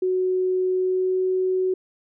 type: tone with pitch glide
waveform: sine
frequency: 370 to 372.4 Hz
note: F#4 to F#4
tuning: 0 to +11 cents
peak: -19 dBFS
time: 0.02-1.74 s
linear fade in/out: 5 ms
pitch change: +11 cents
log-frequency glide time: 0.71-1.2 s
effects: none